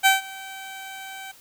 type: tone with ADSR envelope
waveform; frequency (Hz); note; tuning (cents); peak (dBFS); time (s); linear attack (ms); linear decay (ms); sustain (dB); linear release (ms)
15% pulse; 772; G5; -27; -6; 0.03-1.32; 30; 150; -23; 12
effects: white hiss -51 dBFS RMS until 1.4 s